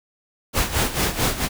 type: noise with tremolo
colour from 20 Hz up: pink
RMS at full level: -19 dBFS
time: 0.53-1.49 s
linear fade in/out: 50 ms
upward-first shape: sine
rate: 4.5 Hz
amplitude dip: 75%
effects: none